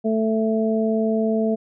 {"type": "harmonic tone", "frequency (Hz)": 220.7, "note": "A3", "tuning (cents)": 5, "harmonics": [1, 2, 3], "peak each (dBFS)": [-20, -23, -25], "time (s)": [0.04, 1.56], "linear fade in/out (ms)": 20, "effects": []}